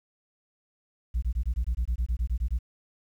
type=tone bursts; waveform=sine; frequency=59 Hz; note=A#1; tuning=22 cents sharp; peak=-21 dBFS; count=14; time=1.14-2.589 s; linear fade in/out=20 ms; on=84 ms; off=21 ms; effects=tanh soft clip ceiling -22 dBFS + 10-bit